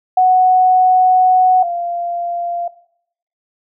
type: tone pair in turn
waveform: sine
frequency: 740 / 693.4 Hz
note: F#5 / F5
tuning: 0 / -13 cents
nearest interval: minor second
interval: 113 cents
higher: first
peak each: -7 / -17 dBFS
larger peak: first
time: 0.17-1.63 / 1.63-2.68 s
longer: first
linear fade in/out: 5 ms
effects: noise-tail reverb RT60 0.7 s tail -18 dB re dry